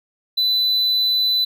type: tone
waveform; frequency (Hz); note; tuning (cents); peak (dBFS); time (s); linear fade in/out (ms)
triangle; 3998; B7; +20; -14; 0.37-1.45; 10
effects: none